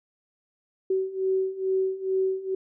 sine beating tone pair, 378.4 / 380.7 Hz, F#4 / F#4, +39 / +49 cents, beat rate 2.3 Hz, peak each -28 / -25 dBFS, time 0.9-2.55 s, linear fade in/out 5 ms, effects none

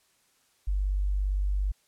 sine tone, 48.79 Hz, G1, 7 cents flat, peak -24 dBFS, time 0.67-1.72 s, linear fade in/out 10 ms, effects white hiss -67 dBFS RMS until 1.87 s + low-pass 11000 Hz 12 dB/octave

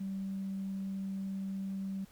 sine tone, 193.6 Hz, G3, 21 cents flat, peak -34 dBFS, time 0-2.05 s, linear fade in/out 10 ms, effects tanh soft clip ceiling -30 dBFS + pink hiss -62 dBFS RMS until 2.11 s

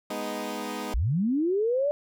15% pulse chord, G# minor, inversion none, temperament equal, 207.7 / 246.9 / 311.1 Hz, G#3 / B3 / D#4, 0 / 0 / 0 cents, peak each -29 dBFS, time 0.1-0.94 s, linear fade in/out 5 ms
sine linear sweep, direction up, 41.2 to 596 Hz, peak -22 dBFS, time 0.94-1.91 s, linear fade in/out 0 ms
effects none

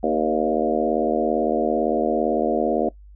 harmonic tone with a mistuned harmonic, 77.78 Hz, D#2, in tune, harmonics 3 / 4 / 5 / 6 / 7 / 8 / 9, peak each -26 / -26 / -26 / -26 / -26 / -26 / -26 dBFS, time 0.03-2.89 s, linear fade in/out 5 ms, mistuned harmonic 6, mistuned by +20 cents, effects noise-tail reverb RT60 0.1 s tail -20 dB re dry + added 50 Hz sine -42 dBFS peak until 3.15 s

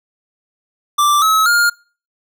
square tone with pitch steps, 1174.7 / 1288.4 / 1413.2 Hz, D6 / E6 / F6, 0 / -40 / +20 cents, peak -11 dBFS, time 0.98-1.7 s, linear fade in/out 10 ms, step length 240 ms, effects noise-tail reverb RT60 0.4 s tail -26 dB re dry

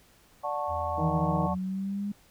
sine chord, D major seventh, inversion none, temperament just, 587.3 / 734.2 / 881 / 1101.2 Hz, D5 / F#5 / A5 / C#6, 0 / -14 / +2 / -12 cents, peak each -34 dBFS, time 0.43-1.55 s, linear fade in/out 20 ms
triangle tone with pitch glide, 82.6 to 81.27 Hz, E2 to E2, +4 to -24 cents, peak -34 dBFS, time 0.67-1.59 s, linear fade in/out 50 ms, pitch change -28 cents, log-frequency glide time 0.98-1.1 s
harmonic tone, 157.1 Hz, D#3, 17 cents sharp, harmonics 1 / 2 / 3 / 4 / 5 / 6, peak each -29 / -35 / -39 / -41 / -43 / -45 dBFS, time 0.97-1.48 s, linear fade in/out 20 ms
sine linear sweep, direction up, 162.5 to 205.3 Hz, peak -29 dBFS, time 0.98-2.12 s, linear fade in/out 5 ms
effects pink hiss -60 dBFS RMS until 2.3 s

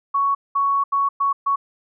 sine tone bursts at uneven times, 1114 Hz, C#6, 8 cents sharp, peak -16 dBFS, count 5, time 0.14-0.35 / 0.55-0.84 / 0.92-1.09 / 1.2-1.33 / 1.46-1.56 s, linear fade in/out 10 ms, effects none

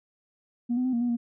sine tone with pitch steps, 239.7 / 251.5 / 257.1 / 235.4 / 242.6 / 236.3 Hz, A#3 / B3 / C4 / A#3 / B3 / A#3, +48 / +32 / -30 / +17 / -31 / +24 cents, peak -22 dBFS, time 0.69-1.17 s, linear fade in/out 20 ms, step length 80 ms, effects tanh soft clip ceiling -20 dBFS

